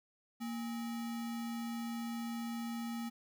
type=tone with sample-and-hold; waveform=sine; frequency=232.5 Hz; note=A#3; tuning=4 cents flat; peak=-37 dBFS; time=0.4-3.1 s; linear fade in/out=20 ms; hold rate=1050 Hz; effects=none